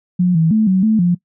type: tone with pitch steps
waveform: sine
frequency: 179.3 / 162 / 217.9 / 187.7 / 218.8 / 175.8 Hz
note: F3 / E3 / A3 / F#3 / A3 / F3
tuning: +46 / -30 / -17 / +25 / -9 / +12 cents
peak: -10 dBFS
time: 0.19-1.15 s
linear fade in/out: 10 ms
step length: 160 ms
effects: noise-tail reverb RT60 0.1 s tail -21 dB re dry